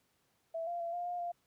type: tone with pitch steps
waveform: sine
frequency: 659 / 693 / 679 / 703 / 708 / 696 Hz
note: E5 / F5 / F5 / F5 / F5 / F5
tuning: -1 / -14 / -49 / +11 / +23 / -6 cents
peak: -35 dBFS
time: 0.54-1.32 s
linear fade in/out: 10 ms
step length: 130 ms
effects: pink hiss -75 dBFS RMS until 1.46 s + high-pass 80 Hz 12 dB/octave